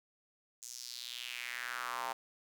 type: tone with high-pass filter sweep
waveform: square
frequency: 61 Hz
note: B1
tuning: 21 cents flat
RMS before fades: -42 dBFS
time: 0.62-2.13 s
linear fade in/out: 5 ms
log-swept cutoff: 6900 to 840 Hz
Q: 3.3
effects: none